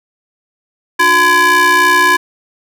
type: ring-modulated tone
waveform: square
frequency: 329.6 Hz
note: E4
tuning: in tune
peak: -5 dBFS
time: 0.99-2.17 s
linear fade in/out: 10 ms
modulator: 1350 Hz
effects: none